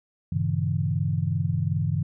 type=chord; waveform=sine; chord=G diminished seventh; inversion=none; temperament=equal with one note detuned; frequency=98 / 116.54 / 138.59 / 161.52 Hz; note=G2 / Bb2 / Db3 / Fb3; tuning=0 / 0 / 0 / -35 cents; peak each=-27 / -32 / -27 / -27 dBFS; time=0.32-2.03 s; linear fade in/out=5 ms; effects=none